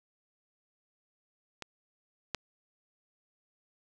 clicks, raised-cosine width 0.2 ms, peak -22 / -14 dBFS, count 2, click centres 1.623 / 2.347 s, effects none

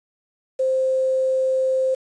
sine tone with quantisation, 523.3 Hz, C5, in tune, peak -17 dBFS, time 0.59-1.95 s, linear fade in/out 10 ms, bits 7, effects resampled to 22050 Hz

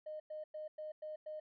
triangle tone bursts, 615 Hz, D#5, 20 cents flat, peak -38 dBFS, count 6, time 0.06-1.4 s, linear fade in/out 10 ms, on 140 ms, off 100 ms, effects tanh soft clip ceiling -40 dBFS + resampled to 11025 Hz

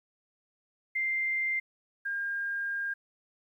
sine tone pair in turn, 2093 / 1609.7 Hz, C7 / G6, 0 / +45 cents, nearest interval perfect fourth, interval 455 cents, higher first, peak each -27 / -30 dBFS, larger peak first, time 0.95-1.6 / 2.05-2.94 s, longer second, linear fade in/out 10 ms, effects 11-bit

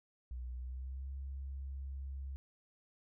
sine tone with pitch glide, 61.74 to 67.72 Hz, B1 to C#2, 0 to -40 cents, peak -40 dBFS, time 0.31-2.36 s, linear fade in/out 0 ms, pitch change +160 cents, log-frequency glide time 0.54-1.1 s, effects none

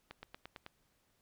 accelerating click train, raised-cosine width 0.3 ms, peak -30 dBFS, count 6, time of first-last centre 0.11-0.664 s, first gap 120 ms, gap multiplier 0.96, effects pink hiss -75 dBFS RMS until 1.21 s

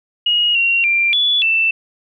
sine tone with pitch steps, 2883 / 2750 / 2374 / 3431 / 2664 Hz, F#7 / F7 / D7 / A7 / E7, -46 / -27 / +18 / -44 / +18 cents, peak -12 dBFS, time 0.26-1.71 s, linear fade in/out 5 ms, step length 290 ms, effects none

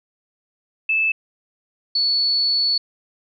sine tone pair in turn, 2624 / 4430 Hz, E7 / C#8, -9 / -2 cents, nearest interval major sixth, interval 907 cents, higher second, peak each -16 dBFS, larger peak neither, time 0.89-1.12 / 1.95-2.78 s, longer second, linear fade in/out 5 ms, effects none

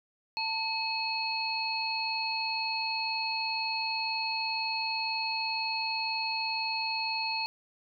sine tone cluster, 894 / 2559 / 4337 Hz, A5 / D#7 / C#8, +27 / +48 / -39 cents, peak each -34 / -34 / -33 dBFS, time 0.37-7.46 s, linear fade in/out 0 ms, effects none

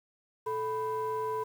triangle ring-modulated tone, 277.2 Hz, C#4, in tune, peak -25 dBFS, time 0.46-1.44 s, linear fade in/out 10 ms, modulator 714 Hz, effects 9-bit

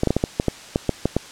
clicks, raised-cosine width 2 ms, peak -4 dBFS, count 11, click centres 0.034 / 0.073 / 0.106 / 0.166 / 0.239 / 0.399 / 0.483 / 0.759 / 0.893 / 1.056 / 1.166 s, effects white hiss -40 dBFS RMS until 1.31 s + low-pass 7000 Hz 12 dB/octave

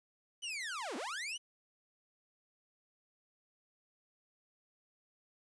sawtooth linear two-way sweep, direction down then up, 3051 to 219.4 to 3051 Hz, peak -35 dBFS, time 0.42-1.38 s, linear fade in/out 20 ms, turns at 0.96 s, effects resampled to 22050 Hz + 11-bit

